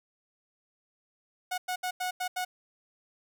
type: tone bursts at uneven times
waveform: sawtooth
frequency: 732 Hz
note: F#5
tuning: 19 cents flat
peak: -26 dBFS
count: 6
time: 1.51-1.58 / 1.68-1.76 / 1.83-1.91 / 2-2.11 / 2.2-2.28 / 2.36-2.45 s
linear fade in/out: 10 ms
effects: none